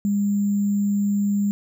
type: tone with sample-and-hold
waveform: sine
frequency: 202.6 Hz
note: G#3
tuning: 43 cents flat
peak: -18 dBFS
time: 0.05-1.51 s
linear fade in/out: 0 ms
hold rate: 7350 Hz
effects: none